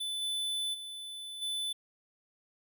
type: tone with level steps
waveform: square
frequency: 3500 Hz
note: A7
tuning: 10 cents flat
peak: -34 / -32 / -41 / -33 dBFS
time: 0-1.73 s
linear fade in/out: 10 ms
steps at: 0.21 / 0.73 / 1.41 s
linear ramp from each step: 20 ms
effects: none

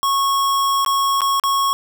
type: tone with dropouts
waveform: square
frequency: 1100 Hz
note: C#6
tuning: 14 cents flat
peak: -16 dBFS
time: 0.03-1.73 s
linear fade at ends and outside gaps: 0 ms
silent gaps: 0.848-0.862 / 1.207-1.217 / 1.398-1.437 s
effects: none

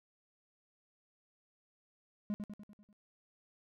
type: tone with echo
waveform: triangle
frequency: 207.3 Hz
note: G#3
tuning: 3 cents flat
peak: -31 dBFS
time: 2.3-2.34 s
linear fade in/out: 0 ms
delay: 98 ms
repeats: 6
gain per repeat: -5 dB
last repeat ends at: 2.928 s
effects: none

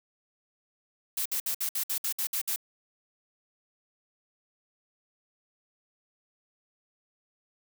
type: noise bursts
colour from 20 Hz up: blue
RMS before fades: -30 dBFS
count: 10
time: 1.17-2.561 s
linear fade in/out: 5 ms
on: 86 ms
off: 59 ms
effects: none

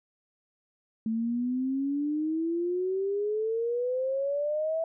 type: exponential sweep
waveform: sine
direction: up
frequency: 220 to 659.3 Hz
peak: -26 dBFS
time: 1.06-4.84 s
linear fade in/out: 2 ms
effects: none

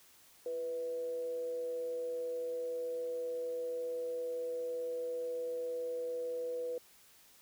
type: tone with frequency modulation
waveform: sine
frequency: 493.5 Hz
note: B4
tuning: 1 cent flat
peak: -35 dBFS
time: 0.46-6.78 s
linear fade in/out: 2 ms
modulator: 156 Hz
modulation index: 0.24
effects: white hiss -62 dBFS RMS until 7.41 s

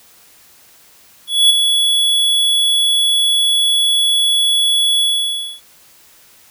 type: tone with ADSR envelope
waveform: square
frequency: 3387 Hz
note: G#7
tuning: 33 cents sharp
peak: -6 dBFS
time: 1.27-5.61 s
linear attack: 230 ms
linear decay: 11 ms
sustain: -6 dB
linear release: 600 ms
effects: white hiss -47 dBFS RMS until 6.5 s

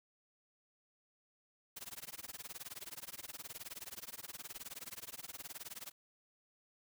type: noise with tremolo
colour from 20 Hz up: white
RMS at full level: -45 dBFS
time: 1.76-5.92 s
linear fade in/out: 10 ms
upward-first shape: sine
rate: 19 Hz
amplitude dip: 100%
effects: none

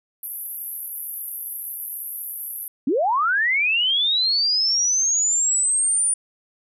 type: band-pass noise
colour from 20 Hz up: pink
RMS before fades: -32 dBFS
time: 0.23-2.68 s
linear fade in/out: 2 ms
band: 11000 to 13000 Hz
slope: 96 dB/octave
type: linear sweep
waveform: sine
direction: up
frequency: 233.1 to 9470 Hz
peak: -17 dBFS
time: 2.87-6.14 s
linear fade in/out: 5 ms
effects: none

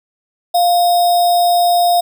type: tone with sample-and-hold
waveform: sine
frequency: 700 Hz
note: F5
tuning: 4 cents sharp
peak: -9 dBFS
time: 0.54-2.01 s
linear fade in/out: 10 ms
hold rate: 4410 Hz
effects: none

